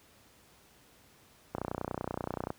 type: click train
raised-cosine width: 1 ms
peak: -19 dBFS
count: 30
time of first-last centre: 1.55-2.504 s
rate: 30.4 Hz
effects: pink hiss -61 dBFS RMS until 2.58 s + high-pass 60 Hz 12 dB/octave